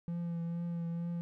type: tone with vibrato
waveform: triangle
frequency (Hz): 169.9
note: F3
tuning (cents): -47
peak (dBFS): -32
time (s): 0.08-1.21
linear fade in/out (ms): 0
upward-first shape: triangle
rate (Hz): 2.2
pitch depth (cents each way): 24
effects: none